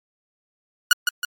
sawtooth tone with echo, 1452 Hz, F#6, 33 cents flat, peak -7 dBFS, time 0.91-0.93 s, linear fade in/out 2 ms, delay 160 ms, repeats 2, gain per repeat -6 dB, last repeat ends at 1.25 s, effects MP3 96 kbps

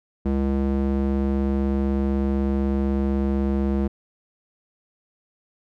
square tone with band-pass filter, 68 Hz, C#2, 33 cents flat, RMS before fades -22 dBFS, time 0.25-3.88 s, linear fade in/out 10 ms, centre 250 Hz, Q 1.1, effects none

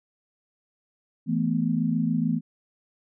sine chord, E suspended fourth, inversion none, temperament equal, 164.81 / 220 / 246.9 Hz, E3 / A3 / B3, 0 / 0 / 0 cents, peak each -26 dBFS, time 1.26-2.41 s, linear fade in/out 50 ms, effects none

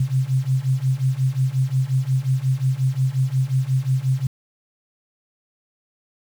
sine beating tone pair, 128.4 / 134 Hz, C3 / C3, -32 / +42 cents, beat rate 5.6 Hz, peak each -21 / -20 dBFS, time 0-4.27 s, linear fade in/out 5 ms, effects 7-bit

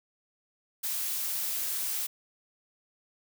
blue noise, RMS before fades -32 dBFS, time 0.83-2.07 s, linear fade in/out 10 ms, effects none

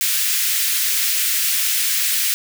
white high-pass noise, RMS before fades -19 dBFS, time 0.01-2.34 s, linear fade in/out 0 ms, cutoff 1700 Hz, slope 24 dB/octave, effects none

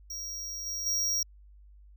square tone with level steps, 5650 Hz, F8, 19 cents sharp, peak -36 / -33 / -27 dBFS, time 0.1-1.23 s, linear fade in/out 5 ms, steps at 0.66 / 0.86 s, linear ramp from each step 5 ms, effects added 50 Hz sine -51 dBFS peak until 1.96 s

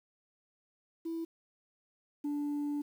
sine tone pair in turn, 329.6 / 291.2 Hz, E4 / D4, 0 / -15 cents, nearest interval major second, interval 215 cents, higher first, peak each -33 / -29 dBFS, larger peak second, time 1.05-1.25 / 2.24-2.82 s, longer second, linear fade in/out 10 ms, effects tanh soft clip ceiling -31 dBFS + 10-bit

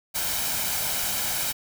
white noise with comb filter, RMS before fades -27 dBFS, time 0.14-1.53 s, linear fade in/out 20 ms, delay 1.3 ms, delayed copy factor +0.5, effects none

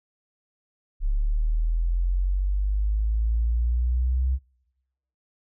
sine linear sweep, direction up, 34.53 to 65.41 Hz, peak -20 dBFS, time 1-4.39 s, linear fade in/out 50 ms, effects noise-tail reverb RT60 1.0 s tail -26 dB re dry

